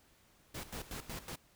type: noise with tremolo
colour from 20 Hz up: pink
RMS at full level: -43 dBFS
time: 0.54-1.36 s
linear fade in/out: 10 ms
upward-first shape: square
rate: 5.4 Hz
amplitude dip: 75%
effects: pink hiss -67 dBFS RMS until 1.55 s